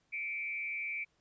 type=tone with frequency modulation; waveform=sine; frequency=2320 Hz; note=D7; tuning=22 cents flat; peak=-35 dBFS; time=0.12-1.05 s; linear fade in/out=20 ms; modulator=152 Hz; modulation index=0.68; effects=pink hiss -75 dBFS RMS until 1.2 s + resampled to 16000 Hz